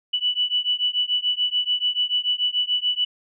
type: beating tone pair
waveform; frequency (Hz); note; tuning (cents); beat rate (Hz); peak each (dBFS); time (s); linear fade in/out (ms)
sine; 2960 / 2966.9; F#7 / F#7; 0 / +4; 6.9; -23; 0.13-3.05; 10
effects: none